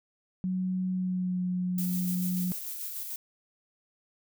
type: tone with pitch glide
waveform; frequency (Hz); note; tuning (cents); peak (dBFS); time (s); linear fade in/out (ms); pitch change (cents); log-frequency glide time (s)
sine; 185 to 181.19; F#3 to F#3; 0 to -36; -27; 0.44-2.52; 0; -36; 0.9-1.43
type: noise with tremolo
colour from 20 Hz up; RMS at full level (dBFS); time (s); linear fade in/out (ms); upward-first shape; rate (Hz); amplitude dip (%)
violet; -36; 1.78-3.16; 2; square; 6.8; 30
effects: none